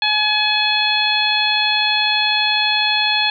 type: harmonic tone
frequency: 848 Hz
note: G#5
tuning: 36 cents sharp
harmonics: 1 / 2 / 3 / 4 / 5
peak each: -22 / -23 / -20 / -19 / -21 dBFS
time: 0.02-3.3 s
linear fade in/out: 2 ms
effects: none